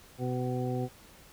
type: harmonic tone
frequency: 125.7 Hz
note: B2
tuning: 31 cents sharp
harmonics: 1 / 2 / 3 / 4 / 6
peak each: -32 / -35 / -37 / -38 / -40 dBFS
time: 0.18-0.89 s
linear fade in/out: 50 ms
effects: pink hiss -55 dBFS RMS until 1.32 s